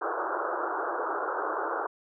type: band-pass noise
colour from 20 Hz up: white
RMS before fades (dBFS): -31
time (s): 0.01-1.87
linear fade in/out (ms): 10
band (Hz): 320 to 1500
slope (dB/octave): 96
effects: none